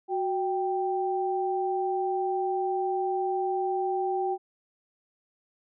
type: tone pair together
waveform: sine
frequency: 370 / 784 Hz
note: F#4 / G5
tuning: 0 / 0 cents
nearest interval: octave + minor second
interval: 1300 cents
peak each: -28 dBFS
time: 0.08-4.38 s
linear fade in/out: 50 ms
effects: none